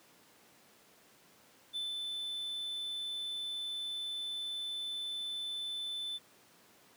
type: tone with ADSR envelope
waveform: triangle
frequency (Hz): 3520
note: A7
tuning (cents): 0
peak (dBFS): -33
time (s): 1.73-6.19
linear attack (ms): 30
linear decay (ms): 170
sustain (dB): -2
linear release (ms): 31
effects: pink hiss -62 dBFS RMS until 6.96 s + high-pass 200 Hz 12 dB/octave